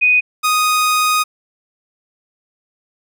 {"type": "tone pair in turn", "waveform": ["sine", "sawtooth"], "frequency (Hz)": [2489, 1244.5], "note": ["D#7", "D#6"], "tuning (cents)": [0, 0], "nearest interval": "octave", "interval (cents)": 1200, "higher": "first", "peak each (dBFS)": [-9, -9], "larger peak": "neither", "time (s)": [[0.01, 0.21], [0.43, 1.24]], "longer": "second", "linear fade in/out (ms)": 20, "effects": []}